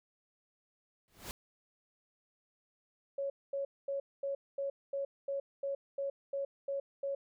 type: noise with exponential growth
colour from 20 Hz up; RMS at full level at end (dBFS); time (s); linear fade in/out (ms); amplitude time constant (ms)
pink; -38; 1.08-1.31; 0; 50
type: tone bursts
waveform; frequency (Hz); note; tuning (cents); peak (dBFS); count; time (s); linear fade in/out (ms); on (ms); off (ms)
sine; 554.4; C#5; 0; -33; 12; 3.18-7.15; 5; 120; 230
effects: none